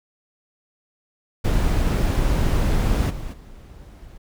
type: noise with level steps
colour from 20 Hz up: brown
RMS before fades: -19 / -31 / -42 dBFS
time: 1.44-4.18 s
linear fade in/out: 10 ms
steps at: 3.09 / 3.32 s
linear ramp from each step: 20 ms
effects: none